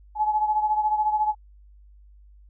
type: beating tone pair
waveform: sine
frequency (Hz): 850 / 864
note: G#5 / A5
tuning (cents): +40 / -32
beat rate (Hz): 14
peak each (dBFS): -21 / -27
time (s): 0.15-1.35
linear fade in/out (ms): 50
effects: added 50 Hz sine -48 dBFS peak until 2.49 s